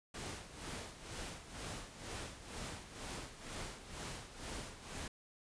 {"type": "noise with tremolo", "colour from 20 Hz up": "pink", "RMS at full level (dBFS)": -44, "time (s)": [0.14, 5.08], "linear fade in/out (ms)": 5, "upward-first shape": "sine", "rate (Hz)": 2.1, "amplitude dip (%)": 70, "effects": ["resampled to 22050 Hz"]}